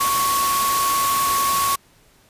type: tone in noise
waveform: sine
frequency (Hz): 1108.7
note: C#6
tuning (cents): 0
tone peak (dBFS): -18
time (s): 0-1.76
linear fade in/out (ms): 10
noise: white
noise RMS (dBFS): -23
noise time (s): 0-1.76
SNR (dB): +2
effects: pink hiss -55 dBFS RMS until 2.29 s + resampled to 32000 Hz